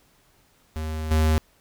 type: tone with level steps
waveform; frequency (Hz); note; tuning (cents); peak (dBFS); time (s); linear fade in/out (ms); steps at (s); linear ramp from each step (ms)
square; 78.4; D#2; +14; -28 / -18; 0.76-1.38; 0; 1.11; 2
effects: pink hiss -61 dBFS RMS until 1.6 s